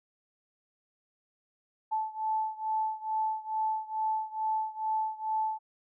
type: beating tone pair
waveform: sine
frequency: 872 / 874.3 Hz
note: A5 / A5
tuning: -16 / -11 cents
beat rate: 2.3 Hz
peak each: -31 / -33 dBFS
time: 1.91-5.59 s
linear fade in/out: 20 ms
effects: none